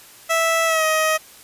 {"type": "tone with pitch glide", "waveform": "15% pulse", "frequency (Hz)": [657, 629.5], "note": ["E5", "D#5"], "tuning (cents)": [-6, 20], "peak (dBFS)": -10, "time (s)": [0.29, 1.18], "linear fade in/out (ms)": 20, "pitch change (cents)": -74, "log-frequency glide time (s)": [0.66, 0.84], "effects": ["white hiss -45 dBFS RMS until 1.43 s", "resampled to 32000 Hz"]}